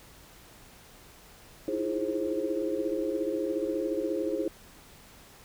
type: tone cluster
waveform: sine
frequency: 314.5 / 328.8 / 345.7 / 415 / 531 Hz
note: D#4 / E4 / F4 / G#4 / C5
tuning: +19 / -4 / -18 / -1 / +25 cents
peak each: -35 / -34 / -36 / -33 / -33 dBFS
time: 1.68-4.48 s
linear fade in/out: 2 ms
effects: pink hiss -53 dBFS RMS until 5.44 s